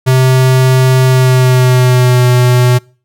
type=tone with pitch glide; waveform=square; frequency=129.7 to 124.27 Hz; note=C3 to B2; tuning=-15 to +11 cents; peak=-6 dBFS; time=0.06-2.79 s; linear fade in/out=20 ms; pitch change=-74 cents; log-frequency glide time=1.06-2.27 s; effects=noise-tail reverb RT60 0.4 s tail -26 dB re dry